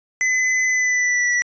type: tone with pitch glide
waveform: square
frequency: 2023 to 1951.8 Hz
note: B6 to B6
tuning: +41 to -21 cents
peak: -17 dBFS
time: 0.21-1.42 s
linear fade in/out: 0 ms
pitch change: -62 cents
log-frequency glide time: 0.67-1.31 s
effects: resampled to 16000 Hz